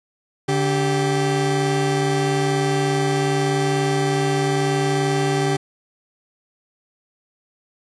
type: tone pair together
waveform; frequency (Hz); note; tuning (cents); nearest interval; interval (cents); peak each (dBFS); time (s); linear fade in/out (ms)
30% pulse; 144.13 / 391.5; D3 / G4; -32 / -2; octave + perfect fourth; 1730; -18; 0.48-5.57; 10
effects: resampled to 22050 Hz + 9-bit